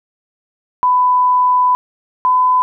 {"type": "tone pair in turn", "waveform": "sine", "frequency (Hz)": [998, 1007.3], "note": ["B5", "B5"], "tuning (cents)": [18, 34], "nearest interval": "unison", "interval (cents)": 16, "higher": "second", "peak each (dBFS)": -9, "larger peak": "neither", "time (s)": [[0.83, 1.75], [2.25, 2.62]], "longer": "first", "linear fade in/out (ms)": 0, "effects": []}